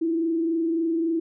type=tone with frequency modulation; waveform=sine; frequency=329.6 Hz; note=E4; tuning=in tune; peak=-21 dBFS; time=0.01-1.2 s; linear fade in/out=10 ms; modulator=23.6 Hz; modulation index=0.44; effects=none

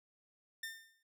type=tone with exponential decay; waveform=sawtooth; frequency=1805 Hz; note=A6; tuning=44 cents sharp; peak=-35 dBFS; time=0.63-1.03 s; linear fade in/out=5 ms; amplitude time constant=85 ms; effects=none

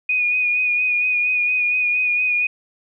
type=tone with vibrato; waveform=sine; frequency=2469 Hz; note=D#7; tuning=14 cents flat; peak=-16 dBFS; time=0.09-2.47 s; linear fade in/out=5 ms; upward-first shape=sine; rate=4.3 Hz; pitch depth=28 cents each way; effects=none

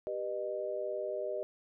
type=chord; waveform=sine; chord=G augmented; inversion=none; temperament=just; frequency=392 / 490 / 612.5 Hz; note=G4 / B4 / D#5; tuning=0 / -14 / -27 cents; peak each=-39 / -40 / -36 dBFS; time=0.07-1.43 s; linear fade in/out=0 ms; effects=none

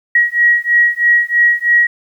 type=beating tone pair; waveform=sine; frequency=1903 / 1906.1 Hz; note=A#6 / A#6; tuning=+35 / +38 cents; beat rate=3.1 Hz; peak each=-12 dBFS; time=0.15-1.87 s; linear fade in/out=5 ms; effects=8-bit

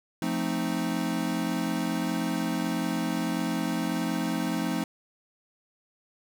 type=chord; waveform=square; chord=F dominant seventh; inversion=none; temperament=equal; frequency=174.61 / 220 / 261.6 / 311.1 Hz; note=F3 / A3 / C4 / Eb4; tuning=0 / 0 / 0 / 0 cents; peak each=-33 dBFS; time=0.22-4.84 s; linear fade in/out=2 ms; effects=none

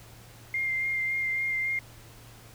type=tone with vibrato; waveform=sine; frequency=2108 Hz; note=C7; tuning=12 cents sharp; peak=-26 dBFS; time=0.54-1.79 s; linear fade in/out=2 ms; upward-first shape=sine; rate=3.6 Hz; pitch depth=15 cents each way; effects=added 115 Hz sine -51 dBFS peak until 2.54 s + pink hiss -52 dBFS RMS until 2.54 s

